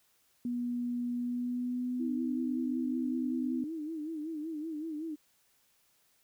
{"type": "tone with pitch glide", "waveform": "sine", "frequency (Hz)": [242.6, 253], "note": ["B3", "B3"], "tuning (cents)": [-31, 42], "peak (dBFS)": -31, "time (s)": [0.45, 3.64], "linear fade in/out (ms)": 2, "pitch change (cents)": 73, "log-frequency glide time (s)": [1.15, 2.35]}
{"type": "tone with vibrato", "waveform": "sine", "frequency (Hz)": 312.9, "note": "D#4", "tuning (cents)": 10, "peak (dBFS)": -35, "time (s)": [1.99, 5.16], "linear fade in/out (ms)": 20, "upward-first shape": "sine", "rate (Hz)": 5.3, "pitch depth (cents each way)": 92}
{"effects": ["white hiss -70 dBFS RMS until 6.23 s"]}